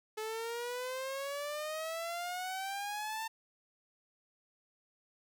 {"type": "exponential sweep", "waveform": "sawtooth", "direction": "up", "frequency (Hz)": [430, 901], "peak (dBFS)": -33, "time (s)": [0.17, 3.28], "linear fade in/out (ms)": 10, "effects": []}